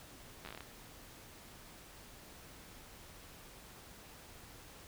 slowing click train, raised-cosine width 0.3 ms, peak -30 dBFS, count 9, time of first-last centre 0.45-0.607 s, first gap 11 ms, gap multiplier 1.16, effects pink hiss -55 dBFS RMS until 4.87 s

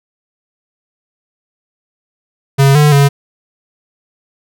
square tone with pitch steps, 137.6 / 148.8 / 140.8 Hz, C#3 / D3 / C#3, -12 / +23 / +27 cents, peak -6 dBFS, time 2.58-3.09 s, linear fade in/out 20 ms, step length 170 ms, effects none

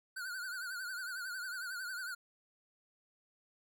square tone with vibrato, 1479 Hz, F#6, 1 cent flat, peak -40 dBFS, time 0.16-2.15 s, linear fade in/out 10 ms, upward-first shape triangle, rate 11 Hz, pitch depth 110 cents each way, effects none

